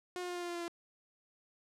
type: tone with pitch steps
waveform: sawtooth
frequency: 360 / 357.3 / 354.6 / 352 / 349.3 / 346.7 / 344.1 / 341.6 Hz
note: F#4 / F4 / F4 / F4 / F4 / F4 / F4 / F4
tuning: -47 / +40 / +26 / +14 / 0 / -13 / -26 / -38 cents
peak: -34 dBFS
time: 0.16-0.68 s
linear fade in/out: 0 ms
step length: 65 ms
effects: low-pass 10000 Hz 12 dB/octave